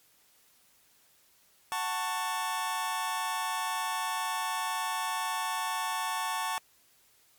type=chord; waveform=sawtooth; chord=F# minor; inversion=none; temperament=just; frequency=740 / 888 / 1110 Hz; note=F#5 / A5 / C#6; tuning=0 / +16 / +2 cents; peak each=-34 / -29 / -30 dBFS; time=1.72-6.58 s; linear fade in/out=0 ms; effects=white hiss -64 dBFS RMS until 7.38 s + MP3 96 kbps